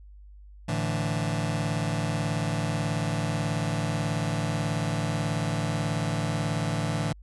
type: chord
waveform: sawtooth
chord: A suspended fourth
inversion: none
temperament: just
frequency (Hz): 110 / 146.67 / 165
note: A2 / D3 / E3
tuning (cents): 0 / -2 / +2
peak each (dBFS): -26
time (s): 0.68-7.13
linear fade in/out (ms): 10
effects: added 50 Hz sine -45 dBFS peak until 7.22 s + resampled to 24000 Hz